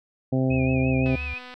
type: harmonic tone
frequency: 130.81 Hz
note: C3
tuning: in tune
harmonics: 1 / 2 / 3 / 4 / 5 / 6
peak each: -23 / -23 / -32 / -30 / -34 / -39 dBFS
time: 0.32-1.16 s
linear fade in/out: 10 ms
type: tone with pitch glide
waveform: sine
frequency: 76.3 to 71.6 Hz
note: D#2 to D2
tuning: -33 to -43 cents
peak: -30 dBFS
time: 0.5-1.34 s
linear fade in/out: 5 ms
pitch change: -110 cents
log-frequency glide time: 0.77-0.93 s
type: tone with vibrato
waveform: sine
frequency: 2489 Hz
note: D#7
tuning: in tune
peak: -31 dBFS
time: 0.5-1.39 s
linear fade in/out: 10 ms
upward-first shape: sine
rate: 5.8 Hz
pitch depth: 65 cents each way
type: click train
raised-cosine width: 0.3 ms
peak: -26 dBFS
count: 121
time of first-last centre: 1.06-1.54 s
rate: 250 Hz
effects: none